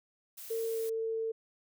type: noise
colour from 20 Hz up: blue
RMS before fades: -46 dBFS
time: 0.37-0.9 s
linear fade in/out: 10 ms
type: tone with pitch glide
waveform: sine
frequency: 453 to 448.6 Hz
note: A#4 to A4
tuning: -50 to +34 cents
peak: -31 dBFS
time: 0.5-1.32 s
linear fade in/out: 10 ms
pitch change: -16 cents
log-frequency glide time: 0.69-0.9 s
effects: none